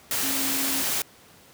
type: tone in noise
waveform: sine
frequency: 271.7 Hz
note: C#4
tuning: 35 cents flat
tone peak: -32 dBFS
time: 0.23-0.82 s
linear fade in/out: 2 ms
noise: white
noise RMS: -26 dBFS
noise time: 0.11-1.02 s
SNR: -9 dB
effects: pink hiss -52 dBFS RMS until 1.53 s + high-pass 100 Hz 12 dB/octave